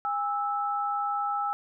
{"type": "tone pair together", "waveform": "sine", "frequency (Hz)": [815, 1312.9], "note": ["G#5", "E6"], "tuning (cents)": [-33, -7], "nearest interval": "minor sixth", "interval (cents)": 826, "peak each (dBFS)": [-29, -29], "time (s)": [0.05, 1.53], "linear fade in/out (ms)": 0, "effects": []}